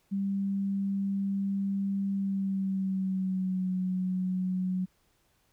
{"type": "tone with pitch glide", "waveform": "sine", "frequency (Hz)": [196.8, 184.68], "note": ["G3", "F#3"], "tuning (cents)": [7, -3], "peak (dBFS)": -27, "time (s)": [0.11, 4.86], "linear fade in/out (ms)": 20, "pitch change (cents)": -110, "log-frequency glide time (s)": [2.12, 3.71], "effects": ["pink hiss -70 dBFS RMS until 5.52 s"]}